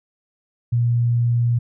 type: tone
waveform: sine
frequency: 119.1 Hz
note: A#2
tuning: 38 cents sharp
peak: -15 dBFS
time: 0.72-1.59 s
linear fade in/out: 10 ms
effects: none